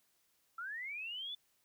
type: linear sweep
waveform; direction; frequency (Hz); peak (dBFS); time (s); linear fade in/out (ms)
sine; up; 1318.5 to 3520; -40; 0.58-1.35; 5
effects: white hiss -75 dBFS RMS until 1.64 s